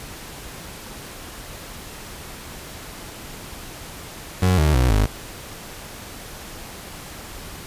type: tone with pitch steps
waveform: 30% pulse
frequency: 92 / 76.03 / 62.84 / 51.93 Hz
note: F#2 / D#2 / B1 / G#1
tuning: -9 / -39 / +31 / +1 cents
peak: -12 dBFS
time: 4.42-5.06 s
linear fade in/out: 5 ms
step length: 160 ms
effects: pink hiss -37 dBFS RMS until 7.66 s + resampled to 32000 Hz